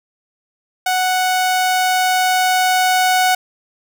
sawtooth tone with level ramp, 740 Hz, F#5, in tune, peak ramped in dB -11 to -8 dBFS, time 0.86-3.35 s, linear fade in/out 5 ms, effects none

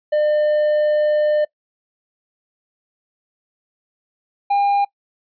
triangle tone pair in turn, 602 / 805.4 Hz, D5 / G5, +43 / +47 cents, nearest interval perfect fourth, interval 504 cents, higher second, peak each -12 dBFS, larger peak neither, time 0.12-1.45 / 4.5-4.85 s, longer first, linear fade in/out 10 ms, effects noise-tail reverb RT60 0.1 s tail -23 dB re dry + resampled to 11025 Hz

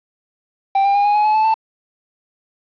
triangle tone with pitch steps, 784 / 797.7 / 811.6 / 825.8 / 840.3 / 855 / 869.9 / 885.1 Hz, G5 / G5 / G#5 / G#5 / G#5 / A5 / A5 / A5, 0 / +30 / -40 / -10 / +20 / -50 / -20 / +10 cents, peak -10 dBFS, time 0.75-1.542 s, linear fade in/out 5 ms, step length 99 ms, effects resampled to 11025 Hz + 7-bit

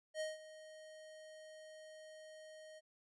square tone with ADSR envelope, 624 Hz, D#5, 5 cents sharp, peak -38 dBFS, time 0.14-2.81 s, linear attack 64 ms, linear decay 170 ms, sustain -16 dB, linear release 34 ms, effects resampled to 24000 Hz

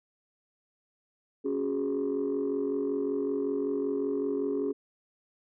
sine chord, C# suspended fourth, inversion none, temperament equal, 277.2 / 370 / 415.3 Hz, C#4 / F#4 / G#4, 0 / 0 / 0 cents, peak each -30 / -33 / -29 dBFS, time 1.44-4.73 s, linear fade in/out 20 ms, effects tanh soft clip ceiling -22 dBFS

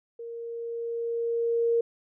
sine tone with level ramp, 465.5 Hz, A#4, 2 cents flat, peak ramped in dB -36 to -20 dBFS, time 0.19-1.81 s, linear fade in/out 5 ms, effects none

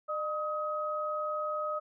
sine tone pair together, 606 / 1264.9 Hz, D#5 / D#6, -46 / +28 cents, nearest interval octave + minor second, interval 1274 cents, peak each -34 / -33 dBFS, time 0.08-1.8 s, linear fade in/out 20 ms, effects none

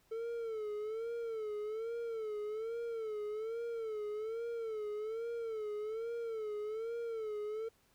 triangle tone with vibrato, 442.8 Hz, A4, 11 cents sharp, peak -35 dBFS, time 0.11-7.69 s, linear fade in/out 10 ms, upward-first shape sine, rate 1.2 Hz, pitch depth 99 cents each way, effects pink hiss -71 dBFS RMS until 7.94 s

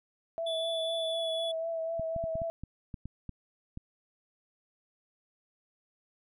sine tone with vibrato, 657 Hz, E5, 6 cents flat, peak -31 dBFS, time 0.38-2.5 s, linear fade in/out 0 ms, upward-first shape triangle, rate 4 Hz, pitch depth 31 cents each way
triangle tone with pitch glide, 3450 to 3418 Hz, A7 to G#7, -35 to +49 cents, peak -33 dBFS, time 0.46-1.52 s, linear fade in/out 10 ms, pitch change -16 cents, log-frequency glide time 1.1-1.18 s
clicks, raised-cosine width 5 ms, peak -27 dBFS, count 10, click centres 1.996 / 2.163 / 2.24 / 2.355 / 2.418 / 2.636 / 2.942 / 3.056 / 3.293 / 3.774 s
effects none

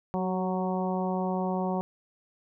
harmonic tone with a mistuned harmonic, 185 Hz, F#3, in tune, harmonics 1 / 2 / 3 / 4 / 5 / 6, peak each -29 / -34 / -35 / -34 / -36 / -42 dBFS, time 0.14-1.81 s, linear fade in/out 0 ms, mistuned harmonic 2, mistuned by +23 cents, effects none

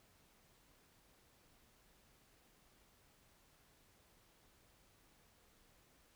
silence, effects pink hiss -70 dBFS RMS until 6.15 s

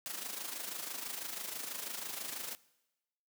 white noise with amplitude modulation, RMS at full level -39 dBFS, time 0.06-2.55 s, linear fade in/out 0 ms, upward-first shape sine, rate 26.1 Hz, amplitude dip 60%, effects noise-tail reverb RT60 1.0 s tail -21 dB re dry + high-pass 200 Hz 12 dB/octave

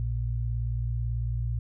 sine tone pair together, 58.34 / 116.5 Hz, A#1 / A#2, +2 / -1 cents, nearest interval octave, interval 1197 cents, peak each -29 / -29 dBFS, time 0-1.59 s, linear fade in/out 0 ms, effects none

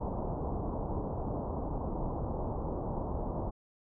pink low-pass noise, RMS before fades -35 dBFS, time 0-3.51 s, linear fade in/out 20 ms, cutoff 1000 Hz, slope 48 dB/octave, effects none

